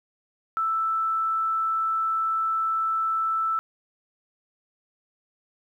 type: tone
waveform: sine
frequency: 1321 Hz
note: E6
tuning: 3 cents sharp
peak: -22 dBFS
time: 0.57-3.59 s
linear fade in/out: 0 ms
effects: 10-bit